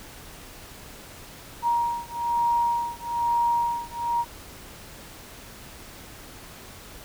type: beating tone pair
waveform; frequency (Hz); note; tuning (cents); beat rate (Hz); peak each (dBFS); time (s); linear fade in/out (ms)
sine; 943 / 944.1; A#5 / A#5; +20 / +22; 1.1; -25; 1.62-4.25; 50
effects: pink hiss -44 dBFS RMS until 7.04 s